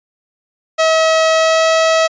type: tone with pitch glide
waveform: sawtooth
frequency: 642 to 646.1 Hz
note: E5 to E5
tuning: -46 to -35 cents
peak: -6 dBFS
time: 0.78-2.08 s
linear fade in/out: 20 ms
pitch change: +11 cents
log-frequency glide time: 1.29-1.66 s
effects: resampled to 16000 Hz